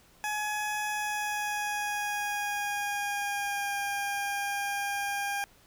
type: tone with pitch glide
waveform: 20% pulse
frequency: 843 to 804.9 Hz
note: G#5 to G5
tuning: +26 to +46 cents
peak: -25 dBFS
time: 0.24-5.44 s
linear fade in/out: 0 ms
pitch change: -80 cents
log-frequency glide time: 0.88-3.76 s
effects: pink hiss -60 dBFS RMS until 5.66 s